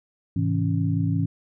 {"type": "tone cluster", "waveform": "sine", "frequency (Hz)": [105.7, 131.9, 162.9, 276.2], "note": ["G#2", "C3", "E3", "C#4"], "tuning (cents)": [31, 14, -20, -6], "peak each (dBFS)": [-24, -31, -24, -28], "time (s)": [0.36, 1.26], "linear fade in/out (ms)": 5, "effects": []}